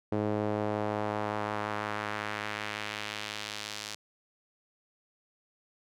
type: tone with band-pass filter sweep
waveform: sawtooth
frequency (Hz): 105.5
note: G#2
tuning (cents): +28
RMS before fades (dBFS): -34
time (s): 0.12-3.95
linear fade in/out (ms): 5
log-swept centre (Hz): 410 to 5100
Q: 1.1
effects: none